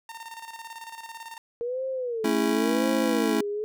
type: tone with tremolo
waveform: sawtooth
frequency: 912 Hz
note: A#5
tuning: 38 cents flat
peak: -33 dBFS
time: 0.09-1.38 s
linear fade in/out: 2 ms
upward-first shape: square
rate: 18 Hz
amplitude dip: 60%
type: tone with vibrato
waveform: sine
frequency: 464.7 Hz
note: A#4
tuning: 5 cents flat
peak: -27 dBFS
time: 1.61-3.64 s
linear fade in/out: 0 ms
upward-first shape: sine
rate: 0.94 Hz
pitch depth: 220 cents each way
type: chord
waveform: square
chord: A major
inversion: none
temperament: just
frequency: 220 / 275 / 330 Hz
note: A3 / C#4 / E4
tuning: 0 / -14 / +2 cents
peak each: -28 / -28 / -28 dBFS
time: 2.24-3.41 s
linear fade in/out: 5 ms
effects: none